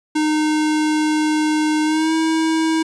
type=tone with pitch glide; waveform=square; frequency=307 to 321 Hz; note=D#4 to E4; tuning=-23 to -46 cents; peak=-16 dBFS; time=0.15-2.83 s; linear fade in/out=10 ms; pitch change=+77 cents; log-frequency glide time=1.84-2.13 s; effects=resampled to 22050 Hz